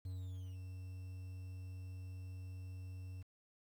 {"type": "tone with ADSR envelope", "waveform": "triangle", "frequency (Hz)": 92.5, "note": "F#2", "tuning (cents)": 0, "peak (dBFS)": -39, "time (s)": [0.05, 3.23], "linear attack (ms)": 5, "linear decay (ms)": 510, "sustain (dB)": -4, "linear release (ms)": 12, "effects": ["11-bit"]}